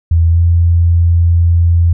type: tone with pitch glide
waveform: sine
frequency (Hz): 83 to 85.04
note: E2 to F2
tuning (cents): +12 to -46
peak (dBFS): -6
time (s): 0.11-1.93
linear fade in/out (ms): 5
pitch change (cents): +42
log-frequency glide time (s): 0.3-0.39
effects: none